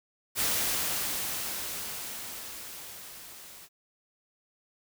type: noise with level ramp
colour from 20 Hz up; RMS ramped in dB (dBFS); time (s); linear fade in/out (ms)
white; -27 to -49; 0.35-3.69; 50
effects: none